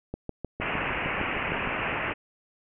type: click train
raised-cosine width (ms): 2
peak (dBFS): -19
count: 11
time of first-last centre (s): 0.14-1.674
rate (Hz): 6.52
type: low-pass noise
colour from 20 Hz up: white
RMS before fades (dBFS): -30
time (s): 0.6-2.14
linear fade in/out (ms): 20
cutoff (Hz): 2800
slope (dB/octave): 96
effects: none